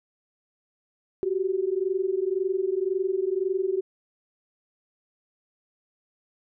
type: tone pair together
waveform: sine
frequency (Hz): 368.3 / 390.2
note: F#4 / G4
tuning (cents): -8 / -8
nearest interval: minor second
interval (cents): 100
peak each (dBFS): -26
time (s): 1.23-3.81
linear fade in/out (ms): 0
effects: none